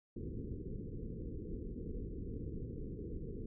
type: low-pass noise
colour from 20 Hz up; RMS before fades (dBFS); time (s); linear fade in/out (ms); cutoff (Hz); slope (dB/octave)
pink; -43; 0.16-3.46; 5; 480; 96
effects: none